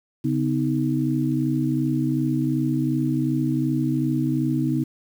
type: tone cluster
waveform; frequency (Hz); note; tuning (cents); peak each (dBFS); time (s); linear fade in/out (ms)
sine; 139.5 / 252.4 / 315.1; C#3 / B3 / D#4; +11 / +38 / +22; -24; 0.24-4.84; 10
effects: 8-bit